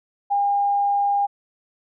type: tone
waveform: sine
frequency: 807 Hz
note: G#5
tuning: 50 cents flat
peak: -17 dBFS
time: 0.3-1.27 s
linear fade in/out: 20 ms
effects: none